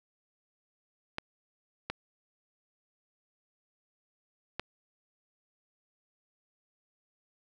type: clicks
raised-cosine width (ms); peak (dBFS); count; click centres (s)
0.3; -17; 3; 1.184 / 1.9 / 4.596
effects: none